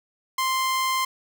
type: tone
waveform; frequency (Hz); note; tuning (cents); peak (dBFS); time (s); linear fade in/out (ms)
sawtooth; 1046.5; C6; 0; -18; 0.38-1.05; 5
effects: none